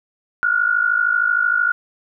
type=tone pair together; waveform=sine; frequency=1404.9 / 1458 Hz; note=F6 / F#6; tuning=+10 / -26 cents; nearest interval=minor second; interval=64 cents; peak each=-18 / -17 dBFS; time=0.43-1.72 s; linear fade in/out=0 ms; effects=none